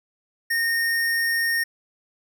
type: tone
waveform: square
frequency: 1842 Hz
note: A#6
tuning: 21 cents flat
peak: -21 dBFS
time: 0.5-1.64 s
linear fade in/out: 10 ms
effects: none